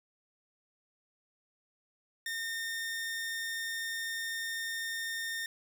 sawtooth tone, 1824 Hz, A#6, 38 cents flat, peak -31 dBFS, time 2.26-5.46 s, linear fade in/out 2 ms, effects none

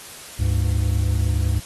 triangle tone pair together, 71.63 / 101.3 Hz, D2 / G#2, -43 / -43 cents, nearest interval tritone, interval 600 cents, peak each -18 dBFS, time 0.39-1.6 s, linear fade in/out 10 ms, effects white hiss -39 dBFS RMS until 1.65 s + AAC 32 kbps

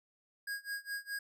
square tone with tremolo, 1638 Hz, G#6, 24 cents flat, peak -36 dBFS, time 0.47-1.19 s, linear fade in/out 5 ms, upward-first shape sine, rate 4.8 Hz, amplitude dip 95%, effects none

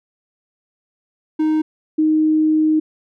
triangle / sine tone pair in turn, 311.1 / 311.1 Hz, D#4 / D#4, 0 / 0 cents, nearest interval unison, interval 0 cents, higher neither, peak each -12 dBFS, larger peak neither, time 1.39-1.62 / 1.98-2.8 s, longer second, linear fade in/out 10 ms, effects none

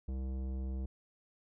sine tone with tanh clipping, 65.41 Hz, C2, in tune, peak -37 dBFS, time 0.08-0.86 s, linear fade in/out 5 ms, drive 15 dB, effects none

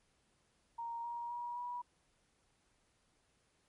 sine tone with pitch steps, 932.3 / 945.3 / 958.5 / 971.9 Hz, A#5 / A#5 / A#5 / B5, 0 / +24 / +48 / -28 cents, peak -39 dBFS, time 0.78-1.82 s, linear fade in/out 10 ms, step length 260 ms, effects pink hiss -75 dBFS RMS until 3.68 s + MP3 48 kbps

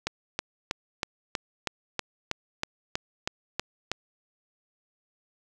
click train, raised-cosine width 0.2 ms, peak -10 dBFS, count 13, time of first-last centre 0.07-3.916 s, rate 3.12 Hz, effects none

